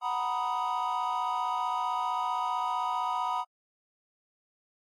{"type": "chord", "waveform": "triangle", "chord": "B major seventh", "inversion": "second", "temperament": "equal", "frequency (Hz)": [740, 932.3, 987.8, 1244.5], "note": ["F#5", "A#5", "B5", "D#6"], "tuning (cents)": [0, 0, 0, 0], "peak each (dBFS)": [-32, -32, -29, -32], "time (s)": [0.01, 3.45], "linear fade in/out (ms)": 50, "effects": ["tanh soft clip ceiling -20 dBFS", "AAC 64 kbps"]}